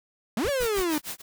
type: exponential two-way sweep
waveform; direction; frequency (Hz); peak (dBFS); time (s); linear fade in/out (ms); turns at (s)
45% pulse; up then down; 196 to 587.3 to 292.7; -24; 0.37-0.98; 2; 0.49
type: noise bursts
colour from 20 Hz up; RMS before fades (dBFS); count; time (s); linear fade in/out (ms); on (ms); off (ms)
brown; -35; 3; 0.44-0.82; 10; 60; 100
type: noise with tremolo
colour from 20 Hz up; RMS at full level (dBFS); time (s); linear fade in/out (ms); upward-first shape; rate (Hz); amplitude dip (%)
white; -33; 0.6-1.22; 10; sine; 6.5; 100
effects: none